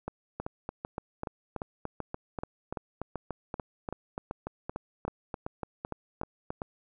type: two click trains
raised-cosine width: 1 ms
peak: -20 / -20 dBFS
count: 18 / 22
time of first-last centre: 0.08-6.618 / 0.4-6.505 s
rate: 2.6 / 3.44 Hz
effects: none